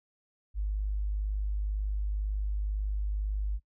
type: tone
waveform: sine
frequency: 51 Hz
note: G#1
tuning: 31 cents flat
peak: -28 dBFS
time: 0.54-3.6 s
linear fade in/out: 50 ms
effects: noise-tail reverb RT60 0.1 s tail -25 dB re dry